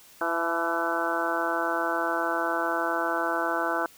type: harmonic tone with a mistuned harmonic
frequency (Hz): 167.2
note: E3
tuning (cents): +25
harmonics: 2 / 3 / 4 / 5 / 6 / 7 / 8 / 9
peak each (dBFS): -33 / -35 / -31 / -33 / -34 / -35 / -32 / -31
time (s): 0.21-3.86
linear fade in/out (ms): 2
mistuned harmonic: 5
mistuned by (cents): +44
effects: white hiss -53 dBFS RMS until 3.97 s

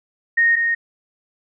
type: tone pair in turn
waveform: sine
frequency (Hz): 1856 / 1856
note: A#6 / A#6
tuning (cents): -8 / -8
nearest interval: unison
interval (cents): 0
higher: neither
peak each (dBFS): -12 / -16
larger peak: first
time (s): 0.37-0.56 / 0.56-0.75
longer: neither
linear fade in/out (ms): 10
effects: none

